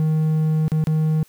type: tone with dropouts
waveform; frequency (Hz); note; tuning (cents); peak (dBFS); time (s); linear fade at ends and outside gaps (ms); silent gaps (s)
triangle; 156.5; D#3; +10; -14; 0-1.23; 0; 0.681-0.718 / 0.84-0.871
effects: white hiss -55 dBFS RMS until 1.28 s